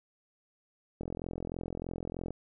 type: click train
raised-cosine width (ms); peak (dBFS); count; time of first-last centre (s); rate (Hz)
2; -24; 57; 1.01-2.306; 43.2
effects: none